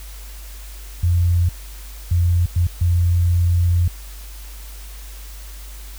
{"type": "tone bursts at uneven times", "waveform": "sine", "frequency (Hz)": 87.1, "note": "F2", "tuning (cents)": -4, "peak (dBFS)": -13, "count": 4, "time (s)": [[1.03, 1.49], [2.11, 2.46], [2.56, 2.67], [2.81, 3.88]], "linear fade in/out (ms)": 5, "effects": ["added 50 Hz sine -33 dBFS peak until 5.98 s", "white hiss -42 dBFS RMS until 5.98 s"]}